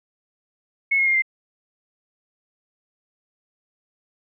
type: tone with pitch steps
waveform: sine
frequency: 2191 / 2157 / 2124 / 2091 Hz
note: C#7 / C#7 / C7 / C7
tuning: -21 / -48 / +25 / -2 cents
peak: -16 dBFS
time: 0.91-1.222 s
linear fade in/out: 10 ms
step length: 78 ms
effects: none